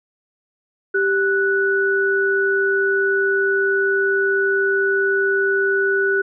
sine tone pair together, 392 / 1478.5 Hz, G4 / F#6, 0 / -2 cents, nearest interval octave + major seventh, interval 2298 cents, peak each -18 dBFS, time 0.94-6.22 s, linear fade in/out 10 ms, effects none

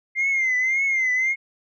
sine tone with vibrato, 2093 Hz, C7, in tune, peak -17 dBFS, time 0.15-1.36 s, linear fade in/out 50 ms, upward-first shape triangle, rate 1.8 Hz, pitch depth 94 cents each way, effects tanh soft clip ceiling -16 dBFS

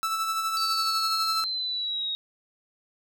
45% pulse tone with tremolo, 1318.5 Hz, E6, in tune, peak -24 dBFS, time 0.03-1.44 s, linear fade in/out 0 ms, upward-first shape sine, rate 12 Hz, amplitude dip 40%
sine exponential sweep, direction down, 4600 to 3758 Hz, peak -27 dBFS, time 0.57-2.15 s, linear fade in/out 0 ms
effects none

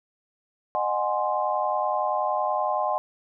sine chord, Ab dominant seventh, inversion second, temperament equal with one note detuned, 612.3 / 740 / 830.6 / 1046.5 Hz, Eb5 / Gb5 / Ab5 / C6, -28 / 0 / 0 / 0 cents, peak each -28 dBFS, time 0.75-2.98 s, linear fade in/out 0 ms, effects none

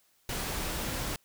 pink noise, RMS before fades -34 dBFS, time 0.29-1.16 s, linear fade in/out 2 ms, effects white hiss -68 dBFS RMS until 1.24 s

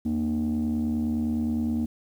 sine tone cluster, 82.7 / 233.1 / 302.8 Hz, E2 / A#3 / D#4, +6 / 0 / -47 cents, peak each -31 / -23 / -30 dBFS, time 0.05-1.86 s, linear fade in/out 10 ms, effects tanh soft clip ceiling -20 dBFS + 9-bit

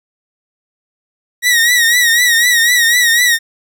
sawtooth tone with vibrato, 1903 Hz, A#6, 35 cents sharp, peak -5 dBFS, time 1.42-3.39 s, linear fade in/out 50 ms, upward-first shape triangle, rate 4 Hz, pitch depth 86 cents each way, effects none

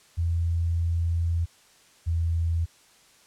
sine tone pair in turn, 84.2 / 83.23 Hz, E2 / E2, +37 / +17 cents, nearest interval unison, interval 20 cents, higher first, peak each -22 dBFS, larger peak neither, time 0.17-1.46 / 2.06-2.66 s, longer first, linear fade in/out 20 ms, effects white hiss -57 dBFS RMS until 3.26 s + low-pass 9000 Hz 12 dB/octave

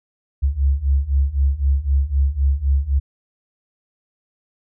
sine beating tone pair, 67 / 70.9 Hz, C2 / C#2, +42 / +40 cents, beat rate 3.9 Hz, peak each -19 / -17 dBFS, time 0.42-3 s, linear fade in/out 20 ms, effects none

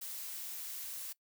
blue noise, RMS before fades -43 dBFS, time 0.01-1.13 s, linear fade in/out 10 ms, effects noise-tail reverb RT60 0.1 s tail -21 dB re dry

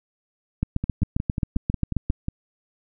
two click trains, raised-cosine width 5 ms, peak -9 / -13 dBFS, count 12 / 9, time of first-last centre 0.63-2.101 / 0.84-2.284 s, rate 7.48 / 5.54 Hz, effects none

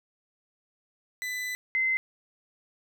40% pulse / sine tone pair in turn, 2000 / 2062 Hz, B6 / C7, +21 / -26 cents, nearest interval minor second, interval 53 cents, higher second, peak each -30 / -23 dBFS, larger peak second, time 1.22-1.55 / 1.75-1.97 s, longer first, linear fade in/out 0 ms, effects none

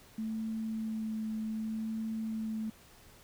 sine tone with vibrato, 220 Hz, A3, in tune, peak -33 dBFS, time 0.18-2.7 s, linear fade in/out 5 ms, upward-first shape sine, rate 0.66 Hz, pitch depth 12 cents each way, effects pink hiss -58 dBFS RMS until 3.23 s

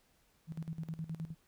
sine tone with tremolo, 161.4 Hz, E3, 36 cents flat, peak -36 dBFS, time 0.47-1.35 s, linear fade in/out 50 ms, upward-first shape square, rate 9.6 Hz, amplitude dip 80%, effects pink hiss -71 dBFS RMS until 1.47 s

